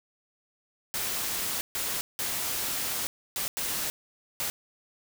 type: noise bursts at uneven times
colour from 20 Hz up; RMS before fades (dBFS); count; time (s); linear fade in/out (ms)
white; -31; 6; 0.94-1.61 / 1.75-2.01 / 2.19-3.07 / 3.36-3.48 / 3.57-3.9 / 4.4-4.5; 0
effects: none